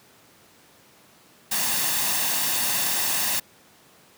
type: noise with comb filter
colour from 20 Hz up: white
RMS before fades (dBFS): -24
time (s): 1.51-3.4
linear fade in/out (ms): 10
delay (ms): 1.1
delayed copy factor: +0.5
effects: pink hiss -54 dBFS RMS until 4.17 s + high-pass 150 Hz 12 dB/octave